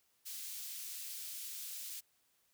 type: high-pass noise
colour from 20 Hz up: white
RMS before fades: -45 dBFS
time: 0.25-2.01 s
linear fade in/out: 20 ms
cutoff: 3300 Hz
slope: 12 dB/octave
effects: white hiss -75 dBFS RMS until 2.53 s